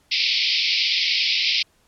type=band-pass noise; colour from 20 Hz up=white; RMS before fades=-21 dBFS; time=0.11-1.63 s; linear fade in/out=10 ms; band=2100 to 5200 Hz; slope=96 dB/octave; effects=pink hiss -61 dBFS RMS until 1.87 s + low-pass 12000 Hz 12 dB/octave